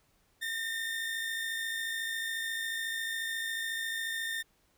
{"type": "tone pair together", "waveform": "30% pulse", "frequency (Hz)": [1810.6, 1864.7], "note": ["A6", "A#6"], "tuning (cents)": [49, 0], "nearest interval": "minor second", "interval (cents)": 51, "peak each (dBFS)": [-31, -40], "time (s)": [0.41, 4.43], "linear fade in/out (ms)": 20, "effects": ["pink hiss -70 dBFS RMS until 4.77 s"]}